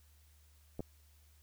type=clicks; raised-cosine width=2 ms; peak=-27 dBFS; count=2; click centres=0.794 / 0.805 s; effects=added 74 Hz sine -62 dBFS peak until 1.42 s + white hiss -70 dBFS RMS until 1.42 s